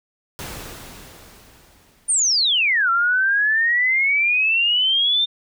pink noise with exponential decay, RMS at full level -31 dBFS, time 0.39-2.92 s, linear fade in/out 0 ms, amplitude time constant 550 ms
sine exponential two-way sweep, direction down then up, 9397 to 1347 to 3633 Hz, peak -15 dBFS, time 2.08-5.26 s, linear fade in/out 20 ms, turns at 2.9 s
effects none

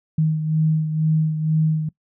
sine beating tone pair, 156.6 / 158.7 Hz, D#3 / D#3, +11 / +35 cents, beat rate 2.1 Hz, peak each -17 / -25 dBFS, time 0.18-1.89 s, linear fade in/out 5 ms, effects noise-tail reverb RT60 0.1 s tail -22 dB re dry

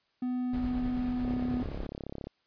triangle tone with pitch glide, 250 to 248.3 Hz, B3 to B3, +21 to +9 cents, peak -27 dBFS, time 0.22-1.63 s, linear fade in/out 5 ms, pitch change -12 cents, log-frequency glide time 0.37-1.24 s
brown noise with tremolo, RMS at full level -37 dBFS, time 0.53-1.87 s, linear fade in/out 5 ms, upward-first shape triangle, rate 9.3 Hz, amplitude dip 35%
click train, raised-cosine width 2 ms, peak -25 dBFS, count 36, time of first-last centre 1.25-2.27 s, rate 34.3 Hz
effects white hiss -73 dBFS RMS until 2.46 s + resampled to 11025 Hz

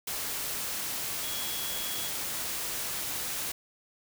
sine tone in noise, 3340 Hz, G#7, 9 cents sharp, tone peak -39 dBFS, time 1.23-2.08 s, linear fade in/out 5 ms, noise white, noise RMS -34 dBFS, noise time 0.07-3.52 s, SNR -8 dB, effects none

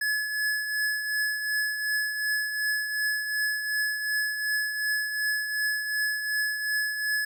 square tone with tremolo, 1705 Hz, G#6, 45 cents sharp, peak -24 dBFS, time 0.01-7.25 s, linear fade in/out 5 ms, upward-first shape triangle, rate 2.7 Hz, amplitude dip 55%, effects none

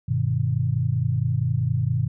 sine chord, G augmented, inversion none, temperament just, 98 / 122.5 / 153.12 Hz, G2 / B2 / D#3, 0 / -14 / -27 cents, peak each -26 / -22 / -26 dBFS, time 0.08-2.08 s, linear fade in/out 10 ms, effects none

